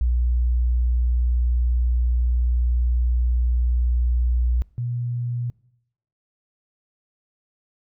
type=tone pair in turn; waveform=sine; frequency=60.4 / 120.8 Hz; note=B1 / B2; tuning=-38 / -38 cents; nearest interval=octave; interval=1200 cents; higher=second; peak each=-17 / -23 dBFS; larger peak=first; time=0.01-4.62 / 4.78-5.5 s; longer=first; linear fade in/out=0 ms; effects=noise-tail reverb RT60 0.8 s tail -23 dB re dry